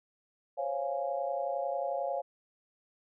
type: chord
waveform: sine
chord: Db major seventh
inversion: third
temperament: equal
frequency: 523.3 / 554.4 / 698.5 / 830.6 Hz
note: C5 / Db5 / F5 / Ab5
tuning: 0 / 0 / 0 / 0 cents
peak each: -39 / -34 / -35 / -39 dBFS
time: 0.57-2.22 s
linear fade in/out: 20 ms
effects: none